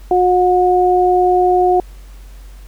sine tone pair together, 362.1 / 724.6 Hz, F#4 / F#5, -37 / -36 cents, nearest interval octave, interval 1201 cents, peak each -12 dBFS, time 0.11-1.8 s, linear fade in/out 2 ms, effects added 47 Hz sine -33 dBFS peak until 2.67 s + pink hiss -48 dBFS RMS until 2.67 s

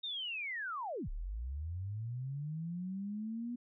sine linear two-way sweep, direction down then up, 3736 to 31.28 to 244.5 Hz, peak -37 dBFS, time 0.03-3.56 s, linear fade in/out 10 ms, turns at 1.09 s, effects none

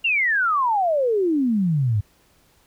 sine exponential sweep, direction down, 2842 to 98 Hz, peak -17 dBFS, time 0.04-2.01 s, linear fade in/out 10 ms, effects pink hiss -59 dBFS RMS until 2.66 s

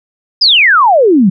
sine exponential sweep, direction down, 5200 to 174.61 Hz, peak -4 dBFS, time 0.41-1.3 s, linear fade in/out 10 ms, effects none

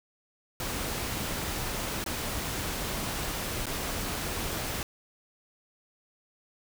pink noise with dropouts, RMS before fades -33 dBFS, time 0.6-4.83 s, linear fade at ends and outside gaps 1 ms, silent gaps 2.041-2.062 / 3.657-3.667 s, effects none

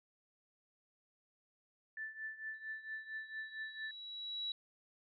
sine tone with tremolo, 1760 Hz, A6, in tune, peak -39 dBFS, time 1.97-3.91 s, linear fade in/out 2 ms, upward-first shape triangle, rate 4.4 Hz, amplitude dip 85%
sine tone with exponential growth, 3900 Hz, B7, 23 cents flat, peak -36 dBFS, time 2.54-4.52 s, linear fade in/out 2 ms, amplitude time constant 430 ms
effects none

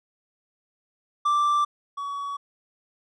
triangle tone pair in turn, 1174.7 / 1129.7 Hz, D6 / C#6, 0 / +32 cents, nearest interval minor second, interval 68 cents, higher first, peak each -17 / -27 dBFS, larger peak first, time 1.25-1.65 / 1.97-2.37 s, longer neither, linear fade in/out 10 ms, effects resampled to 24000 Hz

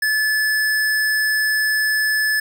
square tone, 1730 Hz, A6, 30 cents flat, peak -17 dBFS, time 0.02-2.4 s, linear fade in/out 5 ms, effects 8-bit

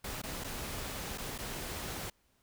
pink noise with dropouts, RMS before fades -40 dBFS, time 0.04-2.1 s, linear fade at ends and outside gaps 5 ms, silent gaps 0.218-0.235 / 0.439-0.443 / 1.177-1.181 / 1.38-1.386 s, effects pink hiss -72 dBFS RMS until 2.42 s

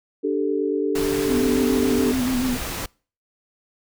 sine chord, D suspended fourth, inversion none, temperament just, 293.7 / 391.6 / 440.5 Hz, D4 / G4 / A4, 0 / -2 / +2 cents, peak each -24 dBFS, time 0.23-2.13 s, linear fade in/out 20 ms
pink noise, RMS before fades -29 dBFS, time 0.95-2.86 s, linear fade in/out 5 ms
sine tone with vibrato, 253.2 Hz, B3, 43 cents sharp, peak -20 dBFS, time 1.27-2.58 s, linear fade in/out 50 ms, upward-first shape square, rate 7 Hz, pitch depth 45 cents each way
effects noise-tail reverb RT60 0.4 s tail -26 dB re dry

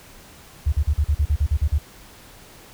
sine tone bursts, 73.42 Hz, D2, in tune, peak -15 dBFS, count 11, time 0.66-1.785 s, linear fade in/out 10 ms, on 65 ms, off 41 ms, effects pink hiss -46 dBFS RMS until 2.73 s

